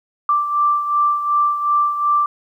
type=beating tone pair; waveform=sine; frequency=1174.7 / 1177.4 Hz; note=D6 / D6; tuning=0 / +4 cents; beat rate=2.7 Hz; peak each=-15 / -22 dBFS; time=0.29-2.26 s; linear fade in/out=2 ms; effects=9-bit